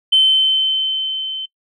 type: tone with level ramp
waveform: sine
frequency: 3077 Hz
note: G7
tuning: 33 cents flat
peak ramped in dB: -7 to -23 dBFS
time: 0.12-1.46 s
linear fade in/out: 10 ms
effects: noise-tail reverb RT60 0.1 s tail -23 dB re dry + tanh soft clip ceiling -3 dBFS